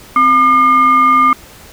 sine tone with frequency modulation, 1206 Hz, D6, 46 cents sharp, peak -6 dBFS, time 0.16-1.33 s, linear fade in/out 2 ms, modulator 945 Hz, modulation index 0.48, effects pink hiss -38 dBFS RMS until 1.72 s

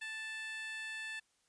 15% pulse tone with high-pass filter, 880 Hz, A5, in tune, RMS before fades -43 dBFS, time 0.01-1.2 s, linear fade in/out 10 ms, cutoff 1900 Hz, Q 2.7, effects white hiss -75 dBFS RMS until 1.48 s + resampled to 22050 Hz

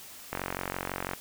click train, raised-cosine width 0.5 ms, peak -16 dBFS, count 38, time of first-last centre 0.33-1.134 s, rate 46 Hz, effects white hiss -47 dBFS RMS until 1.2 s

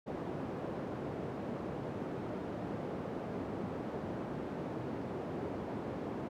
white band-pass noise, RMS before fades -40 dBFS, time 0.06-6.29 s, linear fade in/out 20 ms, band 120 to 450 Hz, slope 12 dB/octave, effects none

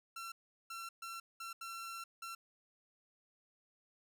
sawtooth tone bursts at uneven times, 1354 Hz, E6, 46 cents sharp, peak -40 dBFS, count 6, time 0.16-0.32 / 0.7-0.89 / 1.02-1.2 / 1.4-1.53 / 1.61-2.04 / 2.22-2.35 s, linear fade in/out 5 ms, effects none

